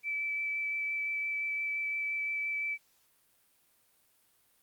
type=tone with vibrato; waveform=sine; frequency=2313 Hz; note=D7; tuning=27 cents flat; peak=-31 dBFS; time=0.03-2.78 s; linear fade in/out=50 ms; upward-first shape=sine; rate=5.8 Hz; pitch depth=9 cents each way; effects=white hiss -69 dBFS RMS until 4.62 s + Opus 48 kbps